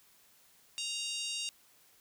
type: harmonic tone with a mistuned harmonic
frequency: 932.3 Hz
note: A#5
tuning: in tune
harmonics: 3 / 4 / 5 / 6 / 7 / 8 / 9 / 10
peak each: -39 / -41 / -43 / -45 / -46 / -47 / -48 / -49 dBFS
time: 0.78-1.49 s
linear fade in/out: 0 ms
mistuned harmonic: 9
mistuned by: -25 cents
effects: white hiss -64 dBFS RMS until 2 s